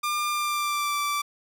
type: tone with pitch glide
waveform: sawtooth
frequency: 1199 to 1166.2 Hz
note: D6 to D6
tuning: +36 to -13 cents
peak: -21 dBFS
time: 0.03-1.22 s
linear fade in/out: 10 ms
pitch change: -49 cents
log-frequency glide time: 0.27-0.99 s
effects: none